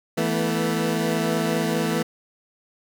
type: chord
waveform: 20% pulse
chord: E suspended fourth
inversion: none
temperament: equal with one note detuned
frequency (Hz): 164.81 / 220 / 245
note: E3 / A3 / B3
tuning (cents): 0 / 0 / -14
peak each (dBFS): -20 / -20 / -23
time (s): 0.17-2.03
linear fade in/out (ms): 10
effects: none